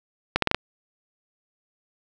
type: accelerating click train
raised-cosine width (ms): 0.3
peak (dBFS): -3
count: 5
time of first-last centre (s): 0.36-0.546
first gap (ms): 63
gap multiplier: 0.8
effects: none